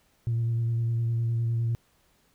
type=tone with vibrato; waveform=sine; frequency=115.9 Hz; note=A#2; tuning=10 cents flat; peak=-22 dBFS; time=0.27-1.75 s; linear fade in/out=0 ms; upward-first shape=square; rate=9.8 Hz; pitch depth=14 cents each way; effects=tanh soft clip ceiling -21 dBFS + pink hiss -66 dBFS RMS until 2.34 s